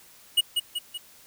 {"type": "tone with echo", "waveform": "square", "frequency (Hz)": 2902, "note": "F#7", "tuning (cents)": -34, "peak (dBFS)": -17, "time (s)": [0.37, 0.41], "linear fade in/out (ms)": 10, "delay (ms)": 190, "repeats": 3, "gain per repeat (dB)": -5, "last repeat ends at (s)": 0.98, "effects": ["white hiss -53 dBFS RMS until 1.26 s"]}